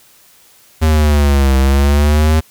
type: linear two-way sweep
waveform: square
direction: down then up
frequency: 79.5 to 66.1 to 79.5 Hz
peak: -9 dBFS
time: 0.81-2.41 s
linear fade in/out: 20 ms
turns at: 1.57 s
effects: white hiss -47 dBFS RMS until 2.5 s